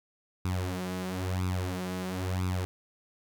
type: tone with flanger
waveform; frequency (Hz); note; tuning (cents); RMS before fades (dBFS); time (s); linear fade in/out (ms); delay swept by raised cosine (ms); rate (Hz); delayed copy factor
sawtooth; 92; F#2; -9; -32; 0.45-2.65; 0; 0.8 to 6.2; 1; +0.8
effects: none